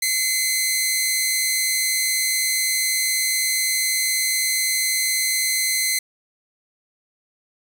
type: tone pair together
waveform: 10% pulse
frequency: 2052 / 2235 Hz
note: C7 / C#7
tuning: -34 / +14 cents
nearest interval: minor second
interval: 148 cents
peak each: -10 / -22 dBFS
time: 0.02-5.99 s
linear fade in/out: 5 ms
effects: none

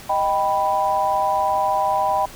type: chord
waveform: sine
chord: Eb augmented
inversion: none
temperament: equal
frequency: 622.3 / 784 / 987.8 Hz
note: Eb5 / G5 / B5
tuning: 0 / 0 / 0 cents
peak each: -24 / -20 / -21 dBFS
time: 0.09-2.26 s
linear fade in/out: 10 ms
effects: pink hiss -40 dBFS RMS until 2.35 s

